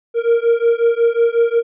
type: beating tone pair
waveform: triangle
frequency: 463.1 / 468.6 Hz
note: A#4 / A#4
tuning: -11 / +9 cents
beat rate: 5.5 Hz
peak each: -13 dBFS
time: 0.14-1.63 s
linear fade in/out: 50 ms
effects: resampled to 8000 Hz